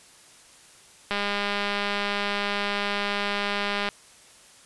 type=click train; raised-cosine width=0.3 ms; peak=-11 dBFS; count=565; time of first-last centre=1.11-3.888 s; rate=203 Hz; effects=white hiss -52 dBFS RMS until 4.65 s + resampled to 24000 Hz